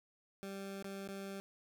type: tone with dropouts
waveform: 20% pulse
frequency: 196 Hz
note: G3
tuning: in tune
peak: -38 dBFS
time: 0.43-1.4 s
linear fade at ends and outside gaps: 0 ms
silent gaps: 0.825-0.844 / 1.076-1.088 s
effects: none